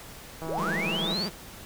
click train, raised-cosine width 1 ms, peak -23 dBFS, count 116, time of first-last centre 0.42-1.13 s, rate 162 Hz
sine linear sweep, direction up, 207.4 to 4828 Hz, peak -28 dBFS, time 0.46-1.29 s, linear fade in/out 50 ms
sawtooth tone with vibrato, 192.2 Hz, G3, 34 cents flat, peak -27 dBFS, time 0.57-1.3 s, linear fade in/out 20 ms, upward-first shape sine, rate 19 Hz, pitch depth 230 cents each way
effects pink hiss -45 dBFS RMS until 1.65 s

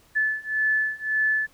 sine beating tone pair, 1736 / 1737.8 Hz, A6 / A6, -24 / -22 cents, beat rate 1.8 Hz, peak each -25 / -24 dBFS, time 0.15-1.47 s, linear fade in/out 20 ms, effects pink hiss -58 dBFS RMS until 1.53 s

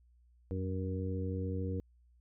harmonic tone with a mistuned harmonic, 94 Hz, F#2, 28 cents sharp, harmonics 1 / 2 / 3 / 4 / 5, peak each -35 / -41 / -42 / -47 / -42 dBFS, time 0.51-1.8 s, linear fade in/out 0 ms, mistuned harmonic 1, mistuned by -70 cents, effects added 60 Hz sine -62 dBFS peak until 2.2 s

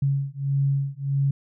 sine beating tone pair, 137.9 / 139.5 Hz, C#3 / C#3, -9 / +11 cents, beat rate 1.6 Hz, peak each -24 dBFS, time 0.02-1.31 s, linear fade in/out 5 ms, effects none

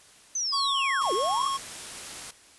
sine linear two-way sweep, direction down then up, 6272 to 337 to 1188 Hz, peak -26 dBFS, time 0.35-1.48 s, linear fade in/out 5 ms, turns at 1.13 s
square tone with pitch glide, 1108.7 to 1090.9 Hz, C#6 to C#6, 0 to -28 cents, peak -27 dBFS, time 0.52-1.58 s, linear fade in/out 20 ms, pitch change -28 cents, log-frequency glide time 0.68-0.81 s
white noise, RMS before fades -39 dBFS, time 1.01-2.31 s, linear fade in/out 5 ms
effects white hiss -54 dBFS RMS until 2.58 s + resampled to 24000 Hz

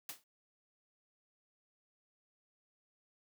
white noise with exponential decay, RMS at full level -40 dBFS, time 0.09-0.24 s, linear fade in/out 2 ms, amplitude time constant 31 ms, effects high-pass 150 Hz 12 dB/octave

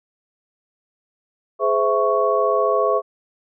sine tone cluster, 419.5 / 514 / 660 / 1111 Hz, G#4 / C5 / E5 / C#6, +17 / -31 / +2 / +4 cents, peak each -21 dBFS, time 1.59-3.02 s, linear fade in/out 50 ms, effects none

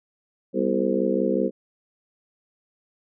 harmonic tone with a mistuned harmonic, 65.41 Hz, C2, in tune, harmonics 3 / 4 / 5 / 6 / 7 / 8, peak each -27 / -27 / -27 / -27 / -27 / -27 dBFS, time 0.53-1.51 s, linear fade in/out 50 ms, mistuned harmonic 4, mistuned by -100 cents, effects none

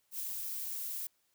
violet noise with ADSR envelope, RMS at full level -37 dBFS, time 0.11-1.07 s, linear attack 82 ms, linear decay 16 ms, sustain -2 dB, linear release 4 ms, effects white hiss -75 dBFS RMS until 1.34 s

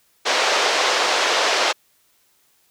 pink band-pass noise, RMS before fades -19 dBFS, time 0.25-1.73 s, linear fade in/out 20 ms, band 460 to 6000 Hz, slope 24 dB/octave, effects white hiss -61 dBFS RMS until 2.7 s

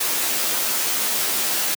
white noise with comb filter, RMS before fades -22 dBFS, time 0-1.75 s, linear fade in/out 10 ms, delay 13 ms, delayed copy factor +0.8, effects high-pass 200 Hz 12 dB/octave

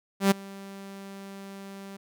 sawtooth tone with ADSR envelope, 196.3 Hz, G3, 3 cents sharp, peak -12 dBFS, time 0.2-1.97 s, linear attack 110 ms, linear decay 14 ms, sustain -24 dB, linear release 9 ms, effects none

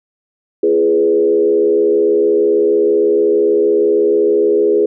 sine tone with frequency modulation, 415.3 Hz, G#4, in tune, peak -9 dBFS, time 0.63-4.86 s, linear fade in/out 5 ms, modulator 75.8 Hz, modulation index 0.9, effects none

